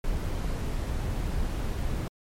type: noise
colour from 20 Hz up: brown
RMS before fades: -29 dBFS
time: 0.04-2.08 s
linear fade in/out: 2 ms
effects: MP3 64 kbps